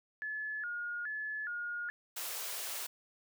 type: tone with vibrato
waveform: sine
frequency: 1568 Hz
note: G6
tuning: in tune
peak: -36 dBFS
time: 0.22-1.9 s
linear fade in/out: 0 ms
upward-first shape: square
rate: 1.2 Hz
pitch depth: 160 cents each way
type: high-pass noise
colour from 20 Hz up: white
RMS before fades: -40 dBFS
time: 2.16-2.87 s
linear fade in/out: 10 ms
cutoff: 420 Hz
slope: 24 dB/octave
effects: none